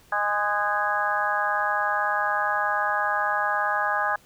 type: harmonic tone with a mistuned harmonic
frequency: 206.3 Hz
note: G#3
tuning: 11 cents flat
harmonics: 3 / 4 / 5 / 6 / 7 / 8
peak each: -32 / -27 / -31 / -28 / -32 / -27 dBFS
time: 0.12-4.16 s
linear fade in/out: 5 ms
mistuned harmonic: 7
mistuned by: +66 cents
effects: pink hiss -56 dBFS RMS until 4.25 s